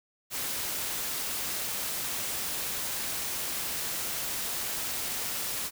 white noise, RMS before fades -33 dBFS, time 0.3-5.71 s, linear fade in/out 50 ms, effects none

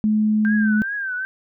sine tone, 214.2 Hz, A3, 46 cents flat, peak -15 dBFS, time 0.04-0.82 s, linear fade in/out 0 ms
sine tone with vibrato, 1568 Hz, G6, in tune, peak -23 dBFS, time 0.45-1.25 s, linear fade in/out 0 ms, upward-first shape triangle, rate 2.5 Hz, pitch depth 120 cents each way
effects none

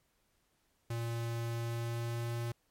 square tone with pitch glide, 116.54 to 117.69 Hz, A#2 to A#2, 0 to +17 cents, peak -35 dBFS, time 0.9-2.52 s, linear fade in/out 5 ms, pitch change +17 cents, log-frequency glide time 1.53-2.4 s, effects pink hiss -75 dBFS RMS until 2.7 s + MP3 64 kbps

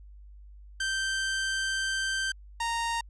sawtooth tone pair in turn, 1561 / 928.2 Hz, G6 / A#5, -8 / -8 cents, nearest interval major sixth, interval 900 cents, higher first, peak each -24 dBFS, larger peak neither, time 0.8-2.32 / 2.6-3.01 s, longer first, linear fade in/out 5 ms, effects added 50 Hz sine -46 dBFS peak until 3.09 s + resampled to 22050 Hz

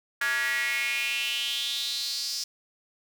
square tone with high-pass filter sweep, 128.3 Hz, C3, 34 cents flat, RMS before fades -29 dBFS, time 0.21-2.44 s, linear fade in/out 5 ms, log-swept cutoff 1600 to 5200 Hz, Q 5.6, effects none

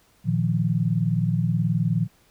sine chord, Bb suspended fourth, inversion none, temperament equal, 116.54 / 155.56 / 174.61 Hz, Bb2 / Eb3 / F3, 0 / 0 / 0 cents, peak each -24 dBFS, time 0.24-2.08 s, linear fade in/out 50 ms, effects pink hiss -60 dBFS RMS until 2.3 s

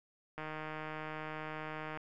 click train, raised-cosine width 0.5 ms, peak -27 dBFS, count 248, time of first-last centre 0.38-1.974 s, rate 155 Hz, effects none

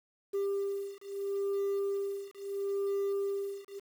sine beating tone pair, 396.9 / 397.65 Hz, G4 / G4, +22 / +25 cents, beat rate 0.75 Hz, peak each -32 / -32 dBFS, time 0.33-3.8 s, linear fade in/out 20 ms, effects tanh soft clip ceiling -28 dBFS + 9-bit

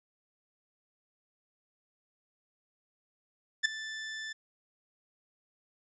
sawtooth tone with ADSR envelope, 1760 Hz, A6, in tune, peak -17 dBFS, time 3.63-4.33 s, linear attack 23 ms, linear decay 7 ms, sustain -17 dB, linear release 10 ms, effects resampled to 16000 Hz

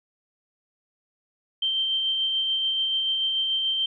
sine tone with tremolo, 3133 Hz, G7, 2 cents flat, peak -21 dBFS, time 1.62-3.86 s, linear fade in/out 5 ms, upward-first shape sine, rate 6.9 Hz, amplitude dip 25%, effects none

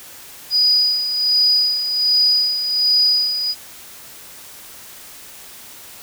sine tone with tremolo, 4933 Hz, D#8, 16 cents flat, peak -11 dBFS, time 0.5-3.55 s, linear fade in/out 50 ms, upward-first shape sine, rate 1.3 Hz, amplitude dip 60%, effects white hiss -39 dBFS RMS until 6.02 s

